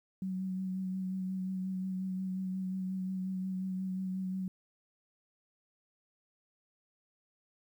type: tone with vibrato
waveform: sine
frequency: 187.5 Hz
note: F#3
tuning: 23 cents sharp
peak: -33 dBFS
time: 0.22-4.48 s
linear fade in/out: 2 ms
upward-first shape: sine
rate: 5.6 Hz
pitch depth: 20 cents each way
effects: 11-bit